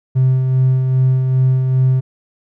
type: tone with tremolo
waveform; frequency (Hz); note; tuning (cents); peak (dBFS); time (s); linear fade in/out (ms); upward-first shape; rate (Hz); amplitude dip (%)
triangle; 130; C3; -11; -6; 0.15-2.01; 20; sine; 2.5; 45
effects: tanh soft clip ceiling -5 dBFS